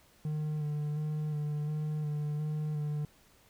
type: tone with vibrato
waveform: triangle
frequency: 150.7 Hz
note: D3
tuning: 45 cents sharp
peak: -29 dBFS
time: 0.25-3.05 s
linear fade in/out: 2 ms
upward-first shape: square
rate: 1.4 Hz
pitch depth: 20 cents each way
effects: pink hiss -63 dBFS RMS until 3.49 s